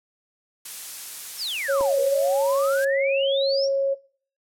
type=noise; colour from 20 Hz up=blue; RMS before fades=-33 dBFS; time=0.65-2.85 s; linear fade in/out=5 ms
type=exponential two-way sweep; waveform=sine; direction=down then up; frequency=5780 to 473.8 to 5780 Hz; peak=-26 dBFS; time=1.37-3.69 s; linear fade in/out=50 ms; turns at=2 s
type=tone with pitch glide; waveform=sine; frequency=552 to 547.6 Hz; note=C#5 to C#5; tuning=-7 to -21 cents; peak=-19 dBFS; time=1.68-3.95 s; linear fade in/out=20 ms; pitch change=-14 cents; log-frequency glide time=2.63-2.72 s
type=clicks; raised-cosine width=1 ms; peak=-20 dBFS; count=2; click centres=1.808 / 1.811 s
effects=noise-tail reverb RT60 0.5 s tail -22 dB re dry + low-pass 12000 Hz 12 dB/octave